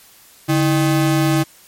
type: ring-modulated tone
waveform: square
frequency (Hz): 233.1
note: A#3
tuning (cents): 0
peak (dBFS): -11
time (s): 0.48-1.44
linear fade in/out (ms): 20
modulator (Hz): 90
effects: white hiss -47 dBFS RMS until 1.67 s + MP3 64 kbps